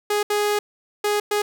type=tone bursts at uneven times; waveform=sawtooth; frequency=415.3 Hz; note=G#4; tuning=in tune; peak=-15 dBFS; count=4; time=0.1-0.23 / 0.3-0.59 / 1.04-1.2 / 1.31-1.42 s; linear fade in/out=5 ms; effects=none